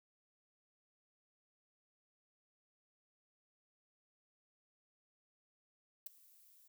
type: noise with ADSR envelope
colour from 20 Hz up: violet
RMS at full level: -41 dBFS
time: 6.06-6.68 s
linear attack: 5 ms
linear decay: 10 ms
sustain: -24 dB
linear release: 10 ms
effects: none